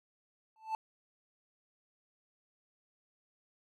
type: tone with exponential growth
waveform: triangle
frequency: 880 Hz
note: A5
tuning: in tune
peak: -27 dBFS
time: 0.56-0.75 s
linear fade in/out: 1 ms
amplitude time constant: 41 ms
effects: none